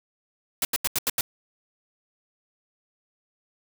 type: noise bursts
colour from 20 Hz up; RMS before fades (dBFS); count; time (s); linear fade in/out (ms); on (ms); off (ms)
white; -24; 6; 0.62-1.21; 2; 30; 82
effects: none